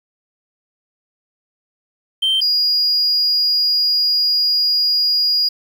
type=tone pair in turn; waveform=triangle; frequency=3127 / 4870 Hz; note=G7 / D#8; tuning=-5 / -38 cents; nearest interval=minor sixth; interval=767 cents; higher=second; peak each=-11 dBFS; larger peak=neither; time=2.22-2.41 / 2.41-5.49 s; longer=second; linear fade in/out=10 ms; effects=tanh soft clip ceiling -9 dBFS + 8-bit